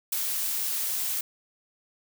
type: noise with ADSR envelope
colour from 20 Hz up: blue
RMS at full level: -25 dBFS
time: 0.12-1.21 s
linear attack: 8 ms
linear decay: 10 ms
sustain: -4 dB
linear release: 4 ms
effects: none